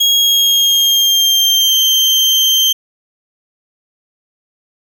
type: tone with pitch glide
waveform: 35% pulse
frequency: 3289 to 3142 Hz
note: G#7 to G7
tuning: -18 to +3 cents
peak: -7 dBFS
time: 0-2.73 s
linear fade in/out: 10 ms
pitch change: -79 cents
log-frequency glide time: 0.15-1.74 s
effects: none